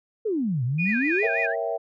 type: exponential two-way sweep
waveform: sine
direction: down then up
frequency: 466.2 to 116.54 to 466.2 Hz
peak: -22 dBFS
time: 0.25-1.27 s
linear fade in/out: 10 ms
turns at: 0.64 s
type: tone with tremolo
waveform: sine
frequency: 2455 Hz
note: D#7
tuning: 24 cents flat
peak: -23 dBFS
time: 0.78-1.47 s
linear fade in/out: 20 ms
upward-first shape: triangle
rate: 3.3 Hz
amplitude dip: 45%
type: tone with vibrato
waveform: sine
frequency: 1770 Hz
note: A6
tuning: 10 cents sharp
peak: -26 dBFS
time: 0.85-1.56 s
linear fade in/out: 50 ms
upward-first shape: sine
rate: 5.9 Hz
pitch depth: 210 cents each way
type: chord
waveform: sine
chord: A# diminished seventh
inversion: none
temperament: equal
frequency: 466.2 / 554.4 / 659.3 / 784 Hz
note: A#4 / C#5 / E5 / G5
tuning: 0 / 0 / 0 / 0 cents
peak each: -30 / -32 / -27 / -33 dBFS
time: 1.22-1.78 s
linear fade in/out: 20 ms
effects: tanh soft clip ceiling -10 dBFS